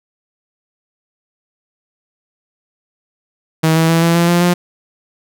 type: tone with pitch steps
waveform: sawtooth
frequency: 160 / 162.61 / 165.26 / 167.95 / 170.69 / 173.48 / 176.3 Hz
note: D#3 / E3 / E3 / E3 / F3 / F3 / F3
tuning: +49 / -23 / +5 / +33 / -39 / -11 / +17 cents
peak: -6 dBFS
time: 3.63-4.54 s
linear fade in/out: 10 ms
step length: 130 ms
effects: none